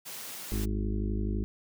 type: high-pass noise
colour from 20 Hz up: white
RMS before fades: -41 dBFS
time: 0.05-0.66 s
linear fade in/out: 20 ms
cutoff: 120 Hz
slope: 96 dB/octave
type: harmonic tone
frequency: 51.91 Hz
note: G#1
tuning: in tune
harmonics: 1 / 2 / 4 / 5 / 6 / 7 / 8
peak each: -30 / -35 / -35 / -45 / -40 / -41 / -45 dBFS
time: 0.52-1.44 s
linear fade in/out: 0 ms
effects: none